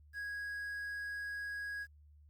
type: tone with quantisation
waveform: triangle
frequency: 1654 Hz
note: G#6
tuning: 8 cents flat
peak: -37 dBFS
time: 0.13-1.87 s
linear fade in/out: 50 ms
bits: 11
effects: added 74 Hz sine -58 dBFS peak until 2.29 s + Opus 48 kbps